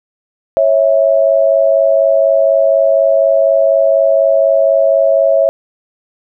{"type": "tone pair together", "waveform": "sine", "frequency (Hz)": [550, 654.1], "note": ["C#5", "E5"], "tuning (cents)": [-14, -14], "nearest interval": "minor third", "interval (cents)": 300, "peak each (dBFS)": -10, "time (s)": [0.57, 5.49], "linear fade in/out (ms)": 0, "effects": []}